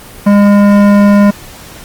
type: tone with hard clipping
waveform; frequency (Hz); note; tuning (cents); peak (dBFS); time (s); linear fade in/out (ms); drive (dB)
sine; 203.4; G#3; -36; -5; 0.26-1.31; 10; 15
effects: pink hiss -32 dBFS RMS until 1.84 s + Opus 24 kbps